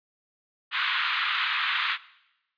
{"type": "band-pass noise", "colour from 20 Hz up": "pink", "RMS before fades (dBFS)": -27, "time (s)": [0.71, 1.98], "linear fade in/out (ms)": 50, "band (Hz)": [1100, 3800], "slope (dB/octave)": 48, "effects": ["noise-tail reverb RT60 0.9 s tail -19 dB re dry", "resampled to 11025 Hz"]}